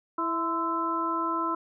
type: harmonic tone with a mistuned harmonic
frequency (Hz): 330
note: E4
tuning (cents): +2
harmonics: 1 / 2 / 3 / 4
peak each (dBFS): -32 / -39 / -29 / -30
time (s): 0.18-1.55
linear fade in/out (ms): 5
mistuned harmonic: 3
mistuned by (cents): +62
effects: none